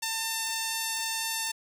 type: tone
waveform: 5% pulse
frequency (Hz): 898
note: A5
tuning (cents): +35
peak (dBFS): -17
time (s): 0.02-1.52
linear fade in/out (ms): 10
effects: none